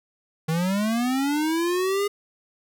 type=linear sweep; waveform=square; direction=up; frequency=155.56 to 412.3 Hz; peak=-22 dBFS; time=0.48-2.08 s; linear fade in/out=10 ms; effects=none